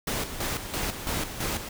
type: noise with tremolo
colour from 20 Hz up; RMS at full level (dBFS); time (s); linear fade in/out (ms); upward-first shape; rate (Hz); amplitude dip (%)
pink; -29; 0.07-1.69; 5; square; 3; 60
effects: none